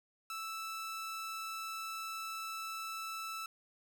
sawtooth tone, 1318.5 Hz, E6, in tune, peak -36 dBFS, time 0.3-3.46 s, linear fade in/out 2 ms, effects none

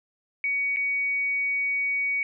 sine tone with dropouts, 2250 Hz, C#7, 25 cents sharp, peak -23 dBFS, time 0.44-2.23 s, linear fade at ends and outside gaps 1 ms, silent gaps 0.762-0.769 s, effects none

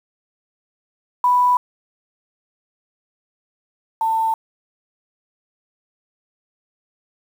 sine tone pair in turn, 987.8 / 894.1 Hz, B5 / A5, 0 / +28 cents, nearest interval major second, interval 172 cents, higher first, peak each -12 / -16 dBFS, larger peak first, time 1.24-1.57 / 4.01-4.34 s, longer neither, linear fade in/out 2 ms, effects 7-bit

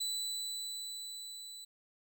30% pulse tone with level ramp, 3977 Hz, B7, 11 cents sharp, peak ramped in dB -31 to -44 dBFS, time 0-1.65 s, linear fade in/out 10 ms, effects none

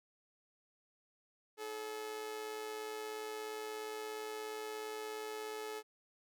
sawtooth tone with amplitude modulation, 430.2 Hz, A4, 39 cents flat, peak -35 dBFS, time 1.57-5.83 s, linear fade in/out 50 ms, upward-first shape sine, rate 117 Hz, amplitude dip 50%, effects none

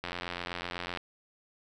click train, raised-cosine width 0.3 ms, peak -19 dBFS, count 83, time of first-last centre 0.04-0.973 s, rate 87.9 Hz, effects none

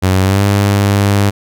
sawtooth tone with pitch glide, 93.9 to 100.64 Hz, F#2 to G2, +26 to +46 cents, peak -5 dBFS, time 0.02-1.31 s, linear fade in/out 20 ms, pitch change +120 cents, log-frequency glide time 0.2-0.43 s, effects none

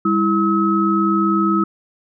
sine tone cluster, 200.4 / 328.5 / 1284 Hz, G3 / E4 / E6, +38 / -6 / -46 cents, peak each -18 dBFS, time 0.05-1.64 s, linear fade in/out 5 ms, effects none

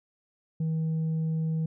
triangle tone with tanh clipping, 160 Hz, D#3, 49 cents sharp, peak -26 dBFS, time 0.6-1.66 s, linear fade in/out 5 ms, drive 7 dB, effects none

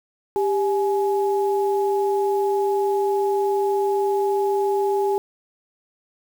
sine tone pair together, 396.4 / 839.9 Hz, G4 / G#5, +19 / +19 cents, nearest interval octave + minor second, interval 1300 cents, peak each -19 / -24 dBFS, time 0.36-5.18 s, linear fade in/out 0 ms, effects 7-bit

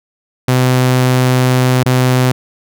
sawtooth tone with dropouts, 127.4 Hz, C3, 46 cents flat, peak -5 dBFS, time 0.48-2.32 s, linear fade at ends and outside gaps 5 ms, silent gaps 1.834-1.859 s, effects none

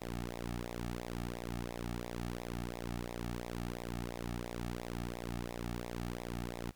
sawtooth tone with flanger, 59.2 Hz, A#1, 27 cents sharp, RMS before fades -41 dBFS, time 0.01-6.71 s, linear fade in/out 5 ms, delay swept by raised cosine 0.65 to 2.05 ms, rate 2.9 Hz, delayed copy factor -1, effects pink hiss -67 dBFS RMS until 6.75 s

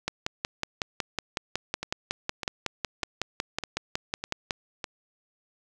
two click trains, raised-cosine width 0.2 ms, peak -10 / -15 dBFS, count 25 / 6, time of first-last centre 0.08-4.508 / 1.83-4.842 s, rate 5.42 / 1.66 Hz, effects none

